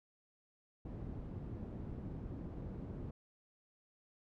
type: low-pass noise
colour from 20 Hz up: white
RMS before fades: -45 dBFS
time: 0.85-3.11 s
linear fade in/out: 5 ms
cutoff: 200 Hz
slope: 12 dB/octave
effects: none